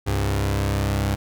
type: tone pair together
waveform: sawtooth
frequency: 67.1 / 100.54 Hz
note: C2 / G2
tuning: +44 / +44 cents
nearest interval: perfect fifth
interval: 700 cents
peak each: -20 / -18 dBFS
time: 0.06-1.16 s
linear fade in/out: 20 ms
effects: none